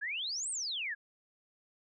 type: exponential two-way sweep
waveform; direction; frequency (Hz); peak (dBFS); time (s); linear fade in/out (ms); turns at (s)
sine; up then down; 1600 to 8880 to 1600; -34; 0.01-0.95; 20; 0.5
effects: none